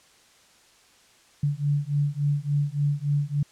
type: beating tone pair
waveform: sine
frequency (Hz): 142.9 / 146.4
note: D3 / D3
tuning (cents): -47 / -5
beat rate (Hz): 3.5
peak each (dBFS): -25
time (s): 1.43-3.43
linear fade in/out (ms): 5
effects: white hiss -57 dBFS RMS until 3.51 s + low-pass 8000 Hz 12 dB/octave